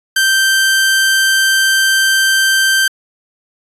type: tone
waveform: sawtooth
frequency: 1563 Hz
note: G6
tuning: 6 cents flat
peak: -6 dBFS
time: 0.16-2.88 s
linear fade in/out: 5 ms
effects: resampled to 32000 Hz